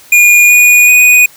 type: tone with pitch steps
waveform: square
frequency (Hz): 2434 / 2455 / 2477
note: D#7 / D#7 / D#7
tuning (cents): -39 / -24 / -8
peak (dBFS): -3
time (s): 0.12-1.26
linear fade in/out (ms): 5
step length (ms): 380
effects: white hiss -39 dBFS RMS until 1.36 s